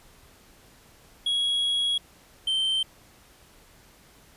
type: tone pair in turn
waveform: triangle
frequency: 3322 / 3117 Hz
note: G#7 / G7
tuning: 0 / -11 cents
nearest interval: minor second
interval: 111 cents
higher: first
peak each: -21 dBFS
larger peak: neither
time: 1.26-1.98 / 2.47-2.83 s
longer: first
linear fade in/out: 5 ms
effects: pink hiss -55 dBFS RMS until 4.36 s + resampled to 32000 Hz